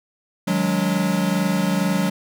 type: tone cluster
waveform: square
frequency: 156.1 / 184.3 / 206.5 / 284.6 Hz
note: D#3 / F#3 / G#3 / C#4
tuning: +6 / -7 / -10 / +46 cents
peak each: -30 / -21 / -25 / -28 dBFS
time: 0.47-2.1 s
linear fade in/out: 10 ms
effects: none